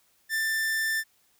45% pulse tone, 1778 Hz, A6, 18 cents sharp, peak -25 dBFS, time 0.29-1.04 s, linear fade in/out 50 ms, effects white hiss -66 dBFS RMS until 1.39 s

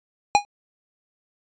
square tone with exponential decay, 820 Hz, G#5, 22 cents flat, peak -9 dBFS, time 0.35-0.45 s, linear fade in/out 0 ms, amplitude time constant 21 ms, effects resampled to 16000 Hz

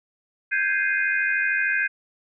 sine chord, Ab major seventh, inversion third, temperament equal with one note detuned, 1568 / 1661.2 / 2093 / 2478 Hz, G6 / Ab6 / C7 / Eb7, 0 / 0 / 0 / -8 cents, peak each -23 / -27 / -28 / -27 dBFS, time 0.51-1.88 s, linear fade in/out 20 ms, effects none

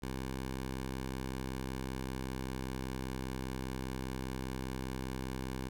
10% pulse tone with pitch glide, 65.41 to 65 Hz, C2 to C2, 0 to -11 cents, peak -29 dBFS, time 0.02-5.69 s, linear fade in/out 10 ms, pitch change -11 cents, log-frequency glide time 0.62-3.28 s, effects none

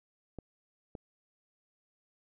clicks, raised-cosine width 2 ms, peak -28 dBFS, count 2, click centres 0.387 / 0.952 s, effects none

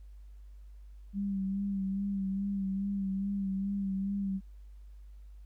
sine tone with vibrato, 196 Hz, G3, in tune, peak -30 dBFS, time 1.13-4.41 s, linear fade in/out 50 ms, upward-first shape sine, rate 2.4 Hz, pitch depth 38 cents each way, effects added 50 Hz sine -47 dBFS peak until 5.45 s + pink hiss -75 dBFS RMS until 5.45 s

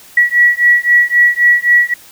sine beating tone pair, 1931 / 1934.8 Hz, B6 / B6, -39 / -36 cents, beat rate 3.8 Hz, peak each -10 dBFS, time 0.17-1.94 s, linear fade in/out 5 ms, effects white hiss -40 dBFS RMS until 2.11 s

